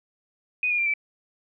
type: tone with pitch steps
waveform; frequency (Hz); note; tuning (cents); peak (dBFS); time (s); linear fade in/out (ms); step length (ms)
sine; 2489 / 2431 / 2374 / 2318; D#7 / D#7 / D7 / D7; 0 / -41 / +18 / -23; -21; 0.63-0.938; 2; 77
effects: none